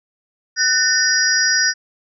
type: tone cluster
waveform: sine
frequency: 1502 / 1811 / 4939 / 5660 Hz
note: F#6 / A6 / D#8 / F8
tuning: +26 / +49 / -14 / +22 cents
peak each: -19 dBFS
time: 0.56-1.74 s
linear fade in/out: 50 ms
effects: none